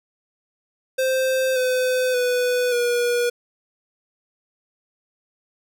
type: tone with pitch steps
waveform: square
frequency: 522 / 508.3 / 495 / 482 Hz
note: C5 / B4 / B4 / B4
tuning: -4 / +50 / +4 / -42 cents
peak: -19 dBFS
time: 0.98-3.3 s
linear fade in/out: 10 ms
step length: 580 ms
effects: none